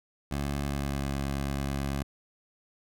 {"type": "tone with pitch glide", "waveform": "15% pulse", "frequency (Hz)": [70.7, 69.21], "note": ["C#2", "C#2"], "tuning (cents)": [35, -2], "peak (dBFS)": -23, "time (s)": [0.31, 2.03], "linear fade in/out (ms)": 5, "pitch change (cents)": -37, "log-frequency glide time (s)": [0.6, 1.06], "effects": []}